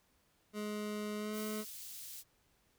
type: tone with pitch glide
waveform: 25% pulse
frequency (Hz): 210 to 214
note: G#3 to A3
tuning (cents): +19 to -48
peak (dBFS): -34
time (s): 0.53-1.65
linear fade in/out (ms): 50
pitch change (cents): +33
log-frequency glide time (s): 1.17-1.37
type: high-pass noise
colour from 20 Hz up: white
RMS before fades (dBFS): -48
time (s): 1.32-2.24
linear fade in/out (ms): 50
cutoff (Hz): 3700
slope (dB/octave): 12
effects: pink hiss -73 dBFS RMS until 2.78 s